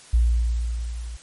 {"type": "tone with level ramp", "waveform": "sine", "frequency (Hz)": 58.3, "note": "A#1", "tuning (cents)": 1, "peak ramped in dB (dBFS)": [-13, -31], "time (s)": [0.13, 1.17], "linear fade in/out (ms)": 10, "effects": ["white hiss -47 dBFS RMS until 1.22 s", "MP3 48 kbps"]}